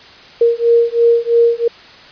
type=beating tone pair; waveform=sine; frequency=466.2 / 469.2 Hz; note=A#4 / A#4; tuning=0 / +11 cents; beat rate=3 Hz; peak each=-12 dBFS; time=0.41-1.68 s; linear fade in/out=5 ms; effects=white hiss -39 dBFS RMS until 2.11 s + resampled to 11025 Hz